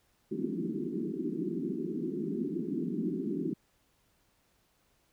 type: band-pass noise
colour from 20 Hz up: white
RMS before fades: -34 dBFS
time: 0.31-3.54 s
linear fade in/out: 10 ms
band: 160 to 390 Hz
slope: 96 dB/octave
effects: pink hiss -71 dBFS RMS until 5.12 s